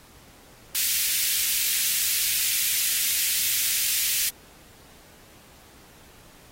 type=high-pass noise; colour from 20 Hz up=white; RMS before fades=-24 dBFS; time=0.75-4.29 s; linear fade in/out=0 ms; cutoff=2000 Hz; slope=24 dB/octave; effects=pink hiss -52 dBFS RMS until 6.51 s + AAC 48 kbps